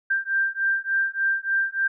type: beating tone pair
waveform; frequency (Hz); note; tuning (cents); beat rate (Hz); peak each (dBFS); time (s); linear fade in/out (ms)
sine; 1578 / 1581.4; G6 / G6; +11 / +15; 3.4; -24; 0.1-1.88; 10
effects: none